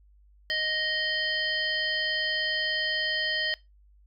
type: harmonic tone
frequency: 622.3 Hz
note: D#5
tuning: in tune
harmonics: 1 / 3 / 5 / 7 / 8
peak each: -38 / -29 / -31 / -34 / -35 dBFS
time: 0.5-3.54 s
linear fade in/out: 0 ms
effects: noise-tail reverb RT60 0.2 s tail -21 dB re dry + added 50 Hz sine -55 dBFS peak until 4.06 s